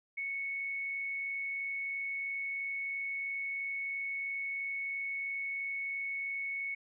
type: tone with amplitude modulation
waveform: sine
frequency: 2212 Hz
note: C#7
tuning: 4 cents flat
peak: -33 dBFS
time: 0.17-6.75 s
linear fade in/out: 10 ms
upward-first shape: sine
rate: 103 Hz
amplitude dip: 25%
effects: none